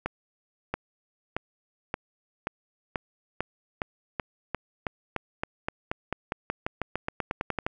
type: accelerating click train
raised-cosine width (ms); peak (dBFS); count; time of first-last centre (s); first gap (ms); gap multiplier
0.5; -13; 28; 0.06-7.665; 680; 0.92
effects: none